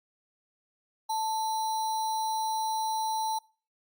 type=tone with sample-and-hold; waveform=sine; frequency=880 Hz; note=A5; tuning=in tune; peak=-27 dBFS; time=1.09-3.39 s; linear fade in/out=10 ms; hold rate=4900 Hz; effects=noise-tail reverb RT60 0.4 s tail -25 dB re dry + Opus 48 kbps